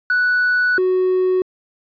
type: tone pair in turn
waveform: triangle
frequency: 1480 / 370 Hz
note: F#6 / F#4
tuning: 0 / 0 cents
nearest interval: 2 octaves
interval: 2400 cents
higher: first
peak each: -11 dBFS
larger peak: neither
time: 0.1-0.78 / 0.78-1.42 s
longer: first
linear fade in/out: 2 ms
effects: tanh soft clip ceiling -8 dBFS + resampled to 11025 Hz